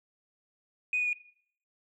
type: tone with pitch steps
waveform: sine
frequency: 2489 / 2468 / 2446 Hz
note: D#7 / D#7 / D#7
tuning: 0 / -15 / -30 cents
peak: -25 dBFS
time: 0.93-1.131 s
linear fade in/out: 2 ms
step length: 67 ms
effects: noise-tail reverb RT60 0.6 s tail -19 dB re dry + tanh soft clip ceiling -21 dBFS